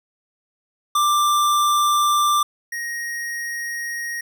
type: tone pair in turn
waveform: square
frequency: 1182 / 1876.3 Hz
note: D6 / A#6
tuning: +11 / +11 cents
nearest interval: minor sixth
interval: 800 cents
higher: second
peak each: -16 / -26 dBFS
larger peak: first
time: 0.95-2.43 / 2.72-4.21 s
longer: second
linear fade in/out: 5 ms
effects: none